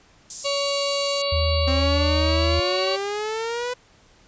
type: high-pass noise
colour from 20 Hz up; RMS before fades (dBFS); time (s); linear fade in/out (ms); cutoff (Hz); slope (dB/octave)
pink; -29; 0.3-1.22; 2; 6500; 24
type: harmonic tone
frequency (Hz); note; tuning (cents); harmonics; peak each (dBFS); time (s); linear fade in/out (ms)
562; C#5; +24; 1 / 2 / 4 / 5 / 6 / 7 / 8; -24 / -31 / -35 / -31 / -40 / -31 / -29; 0.44-2.97; 20
type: tone with vibrato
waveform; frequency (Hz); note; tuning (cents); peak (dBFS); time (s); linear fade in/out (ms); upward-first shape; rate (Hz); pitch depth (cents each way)
sine; 79.3; D#2; +33; -20; 1.32-2.6; 5; triangle; 1.8; 12
type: exponential sweep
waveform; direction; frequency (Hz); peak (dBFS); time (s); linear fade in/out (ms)
sawtooth; up; 261.6 to 500; -21; 1.67-3.74; 10
effects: pink hiss -55 dBFS RMS until 4.27 s + resampled to 16000 Hz